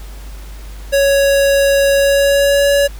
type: tone with pitch glide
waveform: square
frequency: 556 to 565.4 Hz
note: C#5 to C#5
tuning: +5 to +34 cents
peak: -10 dBFS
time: 0.92-2.88 s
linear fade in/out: 20 ms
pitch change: +29 cents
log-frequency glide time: 1.95-2.69 s
effects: added 50 Hz sine -28 dBFS peak until 2.99 s + pink hiss -40 dBFS RMS until 2.99 s